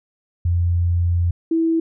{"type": "tone pair in turn", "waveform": "sine", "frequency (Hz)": [86.7, 327.3], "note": ["F2", "E4"], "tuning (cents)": [-12, -12], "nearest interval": "octave + major seventh", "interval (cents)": 2300, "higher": "second", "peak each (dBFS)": -15, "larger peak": "neither", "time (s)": [[0.45, 1.31], [1.51, 1.8]], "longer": "first", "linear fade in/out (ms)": 5, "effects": []}